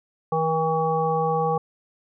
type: harmonic tone with a mistuned harmonic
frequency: 161.3 Hz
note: E3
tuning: 37 cents flat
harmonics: 1 / 3 / 5 / 7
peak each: -27 / -24 / -24 / -28 dBFS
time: 0.32-1.58 s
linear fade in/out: 5 ms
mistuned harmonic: 3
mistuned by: -19 cents
effects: none